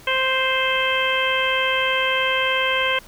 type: harmonic tone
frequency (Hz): 523.3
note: C5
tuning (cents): 0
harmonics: 1 / 2 / 3 / 4 / 5 / 6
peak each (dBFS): -25 / -25 / -25 / -25 / -25 / -25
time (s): 0.07-2.99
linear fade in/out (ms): 5
effects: pink hiss -46 dBFS RMS until 3.07 s